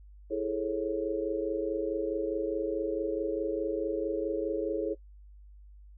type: chord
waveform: sine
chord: A major seventh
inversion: second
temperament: equal with one note detuned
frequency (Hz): 329.6 / 415.3 / 440 / 545.5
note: E4 / G#4 / A4 / C#5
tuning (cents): 0 / 0 / 0 / -28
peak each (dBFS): -34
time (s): 0.3-4.95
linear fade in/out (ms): 20
effects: noise-tail reverb RT60 0.1 s tail -21 dB re dry + added 50 Hz sine -49 dBFS peak until 5.97 s